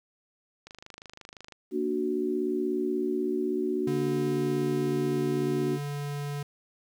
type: click train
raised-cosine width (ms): 0.2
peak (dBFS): -27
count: 23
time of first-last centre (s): 0.67-1.523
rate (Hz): 25.8
type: chord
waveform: sine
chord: Bb augmented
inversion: none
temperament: equal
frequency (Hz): 233.1 / 293.7 / 370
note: Bb3 / D4 / F#4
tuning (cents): 0 / 0 / 0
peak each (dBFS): -33 / -31 / -28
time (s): 1.71-5.79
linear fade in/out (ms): 50
type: tone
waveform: square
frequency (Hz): 144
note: D3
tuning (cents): -34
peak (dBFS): -32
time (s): 3.87-6.43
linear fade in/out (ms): 5
effects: 10-bit